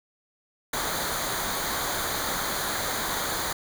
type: noise with comb filter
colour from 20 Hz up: pink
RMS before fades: -29 dBFS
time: 0.73-3.53 s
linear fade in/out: 5 ms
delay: 0.37 ms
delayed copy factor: -0.7
effects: none